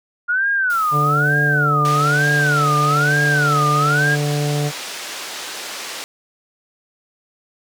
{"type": "tone with vibrato", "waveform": "sine", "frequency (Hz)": 1396.9, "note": "F6", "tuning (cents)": 0, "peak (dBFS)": -15, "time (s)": [0.28, 4.16], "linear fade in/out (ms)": 20, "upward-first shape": "sine", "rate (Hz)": 1.1, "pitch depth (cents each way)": 260}
{"type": "noise with exponential decay", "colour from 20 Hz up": "white", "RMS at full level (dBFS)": -34, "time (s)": [0.7, 3.6], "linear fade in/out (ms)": 1, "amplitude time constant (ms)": 630}
{"type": "harmonic tone", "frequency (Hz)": 146.6, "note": "D3", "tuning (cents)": -3, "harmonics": [1, 2, 3, 4, 5], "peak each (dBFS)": [-18, -29, -26, -30, -31], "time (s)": [0.91, 4.72], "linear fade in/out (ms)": 50}
{"type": "band-pass noise", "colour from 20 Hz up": "white", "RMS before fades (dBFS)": -30, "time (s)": [1.85, 6.04], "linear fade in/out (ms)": 0, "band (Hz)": [320, 5900], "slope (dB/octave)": 12}
{"effects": []}